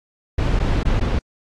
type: noise with dropouts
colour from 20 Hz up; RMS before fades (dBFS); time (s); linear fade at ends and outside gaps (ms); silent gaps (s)
brown; -18; 0.38-1.19; 5; 0.592-0.598 / 0.833-0.852 / 0.999-1.009
effects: low-pass 5000 Hz 12 dB/octave + AAC 48 kbps